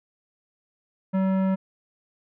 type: tone with tanh clipping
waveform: sine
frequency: 190.5 Hz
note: G3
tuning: 49 cents flat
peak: -22 dBFS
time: 1.13-1.56 s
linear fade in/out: 20 ms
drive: 15 dB
effects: none